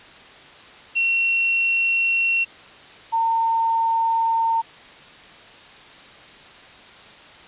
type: tone pair in turn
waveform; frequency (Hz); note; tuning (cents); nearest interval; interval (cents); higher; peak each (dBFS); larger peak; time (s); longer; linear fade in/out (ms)
sine; 2725 / 909.4; F7 / A#5; -43 / -43; octave + perfect fifth; 1900; first; -17; neither; 0.95-2.45 / 3.12-4.62; neither; 20
effects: white hiss -44 dBFS RMS until 7.47 s + resampled to 8000 Hz